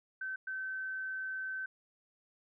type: tone bursts at uneven times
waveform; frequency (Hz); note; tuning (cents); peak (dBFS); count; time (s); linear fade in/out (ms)
sine; 1536; G6; -36; -36; 2; 0.21-0.36 / 0.47-1.66; 5
effects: none

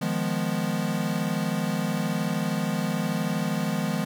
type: chord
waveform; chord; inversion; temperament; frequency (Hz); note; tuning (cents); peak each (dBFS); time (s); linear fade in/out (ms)
square; F half-diminished seventh; third; equal; 155.56 / 174.61 / 207.7 / 246.9; Eb3 / F3 / Ab3 / Cb4; 0 / 0 / 0 / 0; -32 / -30 / -30 / -33; 0.01-4.05; 10
effects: none

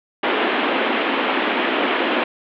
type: band-pass noise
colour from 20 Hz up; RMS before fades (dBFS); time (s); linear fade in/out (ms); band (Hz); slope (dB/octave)
pink; -20; 0.23-2.24; 5; 240 to 3300; 48
effects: none

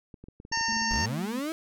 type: clicks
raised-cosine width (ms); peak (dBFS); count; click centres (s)
3; -32; 12; 0.142 / 0.24 / 0.285 / 0.401 / 0.451 / 0.516 / 0.574 / 0.611 / 0.683 / 0.724 / 0.767 / 0.818
type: harmonic tone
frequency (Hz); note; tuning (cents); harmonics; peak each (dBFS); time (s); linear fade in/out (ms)
911; A#5; -40; 1 / 2 / 3 / 5 / 6 / 7; -31 / -30 / -39 / -35 / -33 / -35; 0.52-1.06; 5
type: tone with tremolo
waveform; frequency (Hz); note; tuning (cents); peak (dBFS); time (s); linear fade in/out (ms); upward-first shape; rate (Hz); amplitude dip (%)
sine; 222; A3; +16; -33; 0.68-1.4; 10; triangle; 16; 35
type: linear sweep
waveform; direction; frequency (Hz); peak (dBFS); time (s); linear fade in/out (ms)
35% pulse; up; 32.68 to 330; -28; 0.91-1.52; 0
effects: none

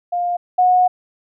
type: tone pair in turn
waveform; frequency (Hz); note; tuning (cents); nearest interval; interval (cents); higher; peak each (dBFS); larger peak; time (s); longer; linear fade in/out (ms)
sine; 705 / 729; F5 / F#5; +16 / -26; minor second; 58; second; -17 / -10; second; 0.12-0.37 / 0.58-0.88; second; 10
effects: none

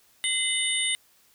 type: tone cluster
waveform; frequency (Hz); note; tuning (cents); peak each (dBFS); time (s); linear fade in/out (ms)
sine; 2062 / 2982 / 3644 / 8950; C7 / F#7 / A#7 / C#9; -26 / +13 / -40 / +16; -29; 0.24-0.95; 0
effects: white hiss -61 dBFS RMS until 1.34 s

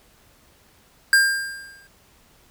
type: tone with exponential decay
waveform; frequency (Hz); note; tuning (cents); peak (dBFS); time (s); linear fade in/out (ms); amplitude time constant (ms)
square; 1600; G6; +35; -11; 1.13-1.87; 1; 160
effects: pink hiss -56 dBFS RMS until 2.5 s

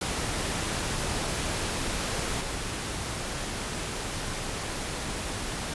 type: noise with level steps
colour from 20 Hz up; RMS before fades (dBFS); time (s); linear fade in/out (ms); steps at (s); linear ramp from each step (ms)
pink; -30 / -33; 0.01-5.74; 5; 2.41; 2
effects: resampled to 24000 Hz

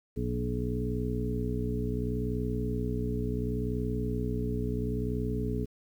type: harmonic tone with a mistuned harmonic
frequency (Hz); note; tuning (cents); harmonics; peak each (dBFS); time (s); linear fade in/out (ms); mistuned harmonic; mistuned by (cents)
60.7; B1; -29; 1 / 2 / 3 / 4 / 5 / 7; -34 / -34 / -38 / -35 / -40 / -36; 0.16-5.66; 20; 1; -64
effects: 10-bit

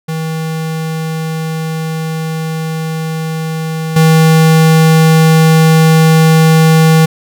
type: tone with level steps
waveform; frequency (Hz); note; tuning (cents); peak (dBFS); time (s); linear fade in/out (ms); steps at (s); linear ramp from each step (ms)
square; 160; D#3; +49; -16 / -5; 0.08-7.06; 10; 3.96; 5
effects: none

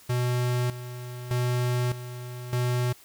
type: tone with tremolo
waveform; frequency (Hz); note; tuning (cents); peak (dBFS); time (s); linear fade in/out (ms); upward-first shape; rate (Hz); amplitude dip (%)
square; 123.47; B2; 0; -24; 0.09-2.93; 10; square; 0.82; 75
effects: white hiss -53 dBFS RMS until 3.04 s

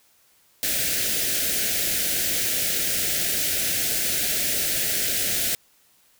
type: band-stop noise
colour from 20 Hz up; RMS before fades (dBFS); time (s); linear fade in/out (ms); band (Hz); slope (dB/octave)
white; -24; 0.63-5.55; 0; 700 to 1500; 48
effects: white hiss -60 dBFS RMS until 6.19 s

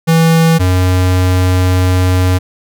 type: tone pair in turn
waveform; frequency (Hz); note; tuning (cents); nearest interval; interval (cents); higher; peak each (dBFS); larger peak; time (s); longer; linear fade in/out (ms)
square; 163.8 / 91.66; E3 / F#2; -11 / -16; minor seventh; 1005; first; -7 / -9; first; 0.07-0.59 / 0.59-2.39; second; 20
effects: none

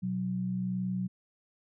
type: tone pair together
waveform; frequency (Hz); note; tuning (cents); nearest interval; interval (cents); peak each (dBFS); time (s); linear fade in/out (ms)
sine; 123.63 / 185; B2 / F#3; +2 / 0; perfect fifth; 698; -37 / -30; 0.02-1.08; 20
effects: none

